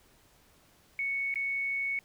sine tone with dropouts, 2217 Hz, C#7, in tune, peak -29 dBFS, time 0.99-1.99 s, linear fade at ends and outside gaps 1 ms, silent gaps 1.341-1.357 s, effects pink hiss -63 dBFS RMS until 2.04 s

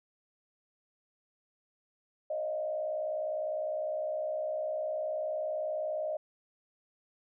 sine tone with frequency modulation, 619 Hz, D#5, 9 cents flat, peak -31 dBFS, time 2.3-6.17 s, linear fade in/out 5 ms, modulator 59.7 Hz, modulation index 0.73, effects none

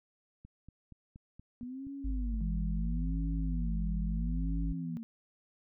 click train, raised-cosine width 5 ms, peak -38 dBFS, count 10, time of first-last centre 0.45-2.578 s, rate 4.23 Hz
sine tone with vibrato, 237.8 Hz, A#3, 35 cents sharp, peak -39 dBFS, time 1.61-5.03 s, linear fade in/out 0 ms, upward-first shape sine, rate 0.75 Hz, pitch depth 270 cents each way
sine tone, 50.6 Hz, G#1, 44 cents flat, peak -31 dBFS, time 2.04-4.73 s, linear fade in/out 10 ms
sine tone with pitch glide, 164.81 to 166.72 Hz, E3 to E3, 0 to +20 cents, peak -36 dBFS, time 2.41-4.97 s, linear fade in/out 0 ms, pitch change +20 cents, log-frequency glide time 3.07-4.3 s
effects none

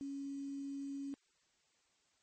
sine tone with quantisation, 277.7 Hz, C#4, 3 cents sharp, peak -40 dBFS, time 0.01-1.14 s, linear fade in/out 0 ms, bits 10, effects white hiss -75 dBFS RMS until 2.22 s + MP3 32 kbps

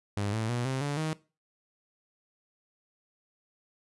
sawtooth tone with pitch steps, 101.8 / 111.01 / 121.06 / 132.02 / 143.97 / 157 Hz, G#2 / A2 / B2 / C3 / D3 / D#3, -34 / +16 / -34 / +16 / -34 / +16 cents, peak -25 dBFS, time 0.17-1.13 s, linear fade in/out 0 ms, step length 160 ms, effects noise-tail reverb RT60 0.3 s tail -19 dB re dry + resampled to 24000 Hz

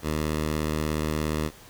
10% pulse tone, 77 Hz, D#2, 17 cents flat, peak -17 dBFS, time 0.02-1.51 s, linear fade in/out 50 ms, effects pink hiss -49 dBFS RMS until 1.69 s

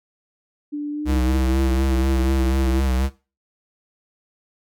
sine tone with pitch glide, 293.7 to 333.5 Hz, D4 to E4, 0 to +20 cents, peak -23 dBFS, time 0.72-2.81 s, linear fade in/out 20 ms, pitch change +220 cents, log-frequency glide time 0.91-1.57 s
square tone with vibrato, 65.41 Hz, C2, in tune, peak -19 dBFS, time 1.05-3.1 s, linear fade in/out 50 ms, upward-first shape sine, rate 4.1 Hz, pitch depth 58 cents each way
effects noise-tail reverb RT60 0.3 s tail -17 dB re dry

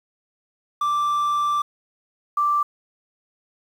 triangle / sine tone pair in turn, 1174 / 1174 Hz, D6 / D6, -1 / -1 cents, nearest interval unison, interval 0 cents, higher neither, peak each -17 / -17 dBFS, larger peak neither, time 0.81-1.62 / 2.37-2.63 s, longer first, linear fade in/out 5 ms, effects 8-bit

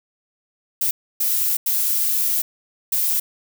violet noise bursts at uneven times, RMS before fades -20 dBFS, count 4, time 0.81-0.91 / 1.2-1.57 / 1.66-2.42 / 2.92-3.2 s, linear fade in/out 5 ms, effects none

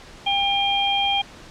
harmonic tone, 800 Hz, G5, 35 cents sharp, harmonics 1 / 3 / 4, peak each -22 / -27 / -21 dBFS, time 0.26-1.22 s, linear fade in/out 10 ms, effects pink hiss -43 dBFS RMS until 1.5 s + low-pass 6000 Hz 12 dB/octave

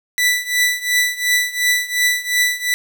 sawtooth tone with tremolo, 1975.5 Hz, B6, in tune, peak -8 dBFS, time 0.18-2.74 s, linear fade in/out 0 ms, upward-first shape triangle, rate 2.8 Hz, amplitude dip 90%, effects 8-bit

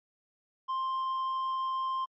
sine tone with tanh clipping, 1051 Hz, C6, 7 cents sharp, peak -30 dBFS, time 0.68-2.06 s, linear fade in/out 20 ms, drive 4 dB, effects MP3 32 kbps

